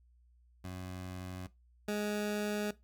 20% pulse tone pair in turn, 91.8 / 208.5 Hz, F#2 / G#3, -13 / +7 cents, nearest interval octave + major second, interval 1420 cents, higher second, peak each -36 / -28 dBFS, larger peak second, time 0.64-1.47 / 1.88-2.71 s, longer neither, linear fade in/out 5 ms, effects noise-tail reverb RT60 0.2 s tail -18 dB re dry + added 60 Hz sine -62 dBFS peak until 2.83 s

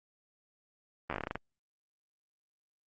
slowing click train, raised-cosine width 0.5 ms, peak -19 dBFS, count 11, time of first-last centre 1.1-1.356 s, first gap 12 ms, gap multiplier 1.16, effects Opus 24 kbps

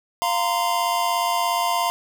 square tone cluster, 696 / 933 / 1030 Hz, F5 / A#5 / C6, -6 / +1 / -28 cents, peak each -25 dBFS, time 0.22-1.9 s, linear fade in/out 0 ms, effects none

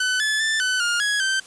sawtooth tone with pitch steps, 1507 / 1728 / 1768 / 1508 / 1416 / 1669 / 1554 Hz, F#6 / A6 / A6 / F#6 / F6 / G#6 / G6, +31 / -32 / +8 / +32 / +23 / +8 / -16 cents, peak -16 dBFS, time 0-1.4 s, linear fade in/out 5 ms, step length 200 ms, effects white hiss -45 dBFS RMS until 1.46 s + resampled to 22050 Hz

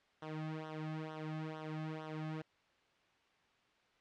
sawtooth tone with flanger, 156.3 Hz, D#3, 8 cents sharp, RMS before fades -43 dBFS, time 0.22-2.42 s, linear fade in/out 5 ms, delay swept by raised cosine 0.42 to 2.12 ms, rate 2.2 Hz, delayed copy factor -0.85, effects white hiss -71 dBFS RMS until 4 s + low-pass 3000 Hz 12 dB/octave

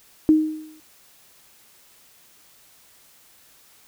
sine tone with exponential decay, 311.1 Hz, D#4, in tune, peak -9 dBFS, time 0.29-0.8 s, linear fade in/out 0 ms, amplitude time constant 110 ms, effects white hiss -54 dBFS RMS until 3.87 s

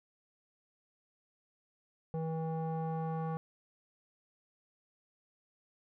square tone with low-pass filter sweep, 161.1 Hz, E3, 39 cents flat, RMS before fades -36 dBFS, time 2.14-3.37 s, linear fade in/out 0 ms, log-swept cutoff 650 to 1000 Hz, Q 2.8, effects none

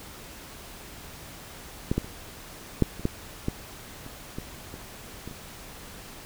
clicks, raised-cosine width 3 ms, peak -11 / -11 / -28 / -6 / -25 / -10 / -13 / -29 / -20 / -28 / -24 / -29 dBFS, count 12, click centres 1.915 / 1.98 / 2.045 / 2.823 / 2.996 / 3.054 / 3.484 / 4.064 / 4.385 / 4.741 / 5.276 / 5.312 s, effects pink hiss -44 dBFS RMS until 6.25 s

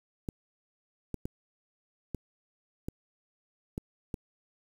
clicks, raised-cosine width 3 ms, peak -21 dBFS, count 7, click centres 0.288 / 1.143 / 1.255 / 2.147 / 2.885 / 3.779 / 4.142 s, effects 8-bit

